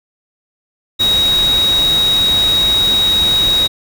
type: tone in noise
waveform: sine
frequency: 3799 Hz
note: A#7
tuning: 32 cents sharp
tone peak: -10 dBFS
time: 0.99-3.68 s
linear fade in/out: 20 ms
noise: pink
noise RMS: -23 dBFS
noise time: 0.99-3.68 s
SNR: +10 dB
effects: none